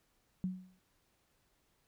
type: tone with exponential decay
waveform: sine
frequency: 185 Hz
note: F#3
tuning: in tune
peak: -30 dBFS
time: 0.44-0.79 s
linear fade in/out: 0 ms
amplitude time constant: 75 ms
effects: pink hiss -75 dBFS RMS until 1.87 s